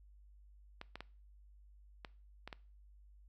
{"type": "clicks", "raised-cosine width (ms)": 0.3, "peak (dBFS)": -29, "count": 6, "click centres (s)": [0.814, 0.956, 1.006, 2.048, 2.476, 2.528], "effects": ["noise-tail reverb RT60 0.4 s tail -21 dB re dry", "added 50 Hz sine -58 dBFS peak until 3.28 s"]}